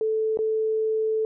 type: tone with dropouts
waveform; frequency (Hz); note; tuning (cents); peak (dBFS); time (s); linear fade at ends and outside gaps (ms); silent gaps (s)
sine; 438.4; A4; -6; -21; 0.01-1.25; 1; 0.373-0.389
effects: none